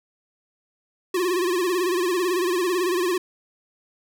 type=tone with vibrato; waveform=square; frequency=358.9 Hz; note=F4; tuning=47 cents sharp; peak=-21 dBFS; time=1.14-3.18 s; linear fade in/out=5 ms; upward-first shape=sine; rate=18 Hz; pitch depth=94 cents each way; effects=none